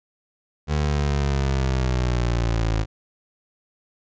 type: linear sweep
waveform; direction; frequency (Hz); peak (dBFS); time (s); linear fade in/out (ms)
25% pulse; down; 75.8 to 53.5; -16; 0.67-2.86; 50
effects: resampled to 16000 Hz